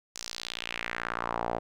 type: tone with band-pass filter sweep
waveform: sawtooth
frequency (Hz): 58.27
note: A#1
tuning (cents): 0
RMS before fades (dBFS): -35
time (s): 0.15-1.59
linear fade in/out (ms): 10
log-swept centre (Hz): 6400 to 660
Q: 2.4
effects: none